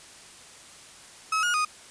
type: tone with pitch steps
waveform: 35% pulse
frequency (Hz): 1285 / 1436 / 1240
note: E6 / F6 / D#6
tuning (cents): -45 / +48 / -6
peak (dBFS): -21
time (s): 1.32-1.65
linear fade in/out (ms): 5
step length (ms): 110
effects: white hiss -48 dBFS RMS until 1.9 s + resampled to 22050 Hz